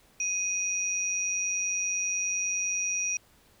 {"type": "tone pair together", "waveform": "sine", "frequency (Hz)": [2489, 5755], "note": ["D#7", "F#8"], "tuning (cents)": [0, -49], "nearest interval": "octave + minor third", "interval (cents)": 1451, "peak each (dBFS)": [-32, -28], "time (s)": [0.2, 3.17], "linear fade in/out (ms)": 2, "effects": ["pink hiss -61 dBFS RMS until 3.6 s"]}